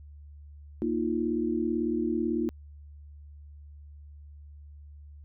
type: chord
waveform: sine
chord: Bb suspended fourth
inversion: none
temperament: equal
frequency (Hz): 233.1 / 311.1 / 349.2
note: Bb3 / Eb4 / F4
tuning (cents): 0 / 0 / 0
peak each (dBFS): -30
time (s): 0.82-2.49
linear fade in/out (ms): 0
effects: added 73 Hz sine -45 dBFS peak until 5.24 s